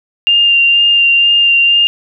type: tone with vibrato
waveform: sine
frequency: 2794 Hz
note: F7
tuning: in tune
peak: -6 dBFS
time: 0.27-1.87 s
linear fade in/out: 0 ms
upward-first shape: sine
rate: 2.1 Hz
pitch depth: 14 cents each way
effects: none